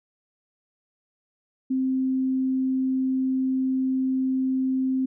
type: tone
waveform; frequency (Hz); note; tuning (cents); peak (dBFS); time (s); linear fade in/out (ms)
sine; 261.6; C4; 0; -21; 1.7-5.06; 10
effects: none